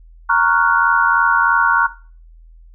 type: chord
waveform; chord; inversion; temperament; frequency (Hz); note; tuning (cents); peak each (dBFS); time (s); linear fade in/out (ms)
sine; Gb major seventh; first; equal; 932.3 / 1108.7 / 1396.9 / 1480; Bb5 / Db6 / F6 / Gb6; 0 / 0 / 0 / 0; -17; 0.29-1.87; 10
effects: noise-tail reverb RT60 0.4 s tail -17 dB re dry + added 41 Hz sine -40 dBFS peak until 2.74 s